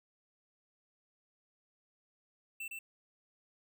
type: tone with echo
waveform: square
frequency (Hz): 2675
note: E7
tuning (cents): +25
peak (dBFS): -40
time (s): 2.6-2.68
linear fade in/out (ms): 5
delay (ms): 110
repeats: 1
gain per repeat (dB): -2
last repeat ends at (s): 2.79
effects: none